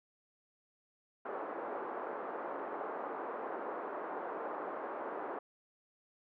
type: band-pass noise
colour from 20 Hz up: pink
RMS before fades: -41 dBFS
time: 1.25-5.39 s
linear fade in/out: 5 ms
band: 350 to 1300 Hz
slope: 24 dB/octave
effects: none